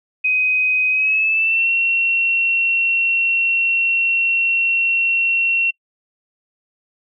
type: tone with pitch glide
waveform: sine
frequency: 2513 to 2725 Hz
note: D#7 to F7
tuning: +17 to -43 cents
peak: -14 dBFS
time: 0.24-5.71 s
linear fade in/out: 10 ms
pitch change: +140 cents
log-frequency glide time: 0.9-1.7 s
effects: noise-tail reverb RT60 0.1 s tail -25 dB re dry